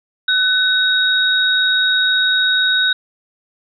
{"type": "tone pair together", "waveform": "sine", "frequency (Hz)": [1504, 3777], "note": ["F#6", "A#7"], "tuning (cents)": [28, 22], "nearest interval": "octave + major third", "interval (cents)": 1594, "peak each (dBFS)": -15, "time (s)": [0.28, 2.93], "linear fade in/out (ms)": 5, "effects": []}